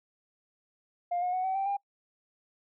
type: tone with pitch steps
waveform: sine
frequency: 703 / 721.5 / 740.5 / 760 / 780 / 800.6 Hz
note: F5 / F#5 / F#5 / F#5 / G5 / G5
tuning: +11 / -44 / +1 / +46 / -9 / +36 cents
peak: -26 dBFS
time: 1.11-1.77 s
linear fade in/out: 10 ms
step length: 110 ms
effects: noise-tail reverb RT60 0.1 s tail -26 dB re dry + tanh soft clip ceiling -24 dBFS